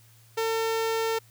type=tone with notch filter; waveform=sawtooth; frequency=450 Hz; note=A4; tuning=39 cents sharp; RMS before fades=-27 dBFS; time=0.37-1.19 s; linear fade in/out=10 ms; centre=11000 Hz; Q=1.8; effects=added 114 Hz sine -55 dBFS peak until 1.3 s + white hiss -59 dBFS RMS until 1.3 s